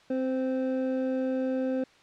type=tone pair together; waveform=triangle; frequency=261.5 / 518.8 Hz; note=C4 / C5; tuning=-1 / -15 cents; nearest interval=octave; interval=1186 cents; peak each=-26 / -28 dBFS; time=0.1-1.84 s; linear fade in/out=5 ms; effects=white hiss -58 dBFS RMS until 2.02 s + low-pass 4000 Hz 12 dB/octave